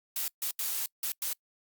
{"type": "noise bursts at uneven times", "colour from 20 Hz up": "blue", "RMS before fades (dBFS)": -32, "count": 5, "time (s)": [[0.16, 0.28], [0.42, 0.51], [0.59, 0.86], [1.03, 1.12], [1.22, 1.33]], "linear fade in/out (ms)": 2, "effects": ["noise-tail reverb RT60 0.1 s tail -26 dB re dry", "Opus 48 kbps"]}